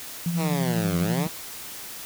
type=tone with tremolo; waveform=sine; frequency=170.7 Hz; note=F3; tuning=39 cents flat; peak=-21 dBFS; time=0.26-1.27 s; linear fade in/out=2 ms; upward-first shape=sine; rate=12 Hz; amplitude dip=50%
type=linear two-way sweep; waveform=10% pulse; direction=down then up; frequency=167.9 to 83.4 to 166.2 Hz; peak=-18 dBFS; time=0.36-1.29 s; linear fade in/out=50 ms; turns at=0.99 s
effects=white hiss -38 dBFS RMS until 2.05 s